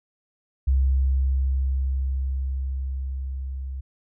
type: tone with level ramp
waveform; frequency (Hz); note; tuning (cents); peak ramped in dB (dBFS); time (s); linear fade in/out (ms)
sine; 66.4; C2; +26; -16 to -29; 0.67-3.81; 10
effects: none